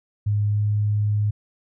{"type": "tone with pitch glide", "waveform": "sine", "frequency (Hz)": [103.83, 104.55], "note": ["G#2", "G#2"], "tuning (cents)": [0, 12], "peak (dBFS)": -18, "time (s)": [0.26, 1.31], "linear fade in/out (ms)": 10, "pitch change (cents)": 12, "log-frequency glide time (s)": [0.52, 0.59], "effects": []}